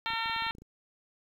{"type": "harmonic tone", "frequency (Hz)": 454.2, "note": "A#4", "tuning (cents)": -45, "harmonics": [2, 3, 4, 5, 6, 7, 8, 9], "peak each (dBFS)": [-35, -37, -38, -39, -40, -40, -41, -42], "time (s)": [0.06, 0.51], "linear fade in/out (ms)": 0}
{"type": "clicks", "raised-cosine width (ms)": 3, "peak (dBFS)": -37, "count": 11, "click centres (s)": [0.104, 0.135, 0.259, 0.297, 0.363, 0.422, 0.466, 0.508, 0.551, 0.584, 0.62]}
{"effects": ["10-bit"]}